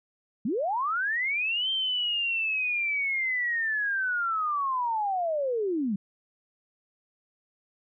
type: linear two-way sweep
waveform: sine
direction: up then down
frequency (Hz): 185 to 3156 to 185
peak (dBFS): -25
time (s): 0.45-5.96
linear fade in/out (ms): 5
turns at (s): 1.7
effects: none